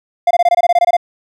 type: tone bursts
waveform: triangle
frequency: 698.5 Hz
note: F5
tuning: in tune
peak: -5 dBFS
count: 12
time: 0.27-0.968 s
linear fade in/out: 5 ms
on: 38 ms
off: 22 ms
effects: none